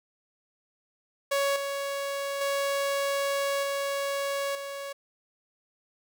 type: tone with level steps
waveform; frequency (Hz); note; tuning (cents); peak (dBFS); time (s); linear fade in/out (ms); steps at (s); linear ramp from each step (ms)
sawtooth; 558; C#5; +11; -20 / -26 / -22 / -24 / -31; 1.31-4.93; 10; 1.56 / 2.41 / 3.63 / 4.55; 2
effects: none